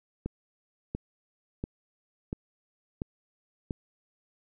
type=click train; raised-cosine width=3 ms; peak=-19 dBFS; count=6; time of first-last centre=0.26-3.708 s; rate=1.45 Hz; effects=none